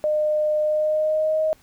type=tone with pitch glide; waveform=sine; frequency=608 to 627.3 Hz; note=D#5 to D#5; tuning=-40 to +14 cents; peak=-18 dBFS; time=0.04-1.53 s; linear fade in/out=0 ms; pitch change=+54 cents; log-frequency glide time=0.61-1.41 s; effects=pink hiss -56 dBFS RMS until 1.62 s